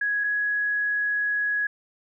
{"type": "tone pair in turn", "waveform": "sine", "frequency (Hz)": [1666, 1672.6], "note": ["G#6", "G#6"], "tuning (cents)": [5, 12], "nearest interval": "unison", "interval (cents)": 7, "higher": "second", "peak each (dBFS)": -22, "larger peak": "neither", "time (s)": [[0.01, 0.24], [0.24, 1.67]], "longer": "second", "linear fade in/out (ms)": 5, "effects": []}